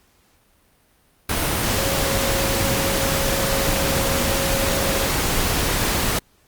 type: tone in noise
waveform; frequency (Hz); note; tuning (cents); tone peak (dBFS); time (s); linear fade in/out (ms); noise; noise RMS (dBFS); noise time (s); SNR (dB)
sine; 545; C#5; -29; -26; 1.78-5.07; 5; pink; -21; 1.29-6.19; -8
effects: pink hiss -59 dBFS RMS until 6.47 s + Opus 48 kbps